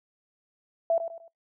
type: tone with echo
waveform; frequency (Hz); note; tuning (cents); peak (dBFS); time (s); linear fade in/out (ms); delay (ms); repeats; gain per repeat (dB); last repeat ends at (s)
sine; 665; E5; +15; -20; 0.9-0.98; 2; 100; 3; -9; 1.28
effects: noise-tail reverb RT60 0.2 s tail -26 dB re dry